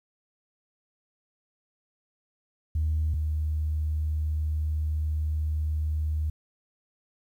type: tone pair in turn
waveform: sine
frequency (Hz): 77.78 / 76.93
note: D#2 / D#2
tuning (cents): 0 / -19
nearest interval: unison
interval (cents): 19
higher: first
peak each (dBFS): -22 / -24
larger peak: first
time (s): 2.75-3.14 / 3.14-6.3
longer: second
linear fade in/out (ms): 5
effects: tanh soft clip ceiling -19 dBFS + 10-bit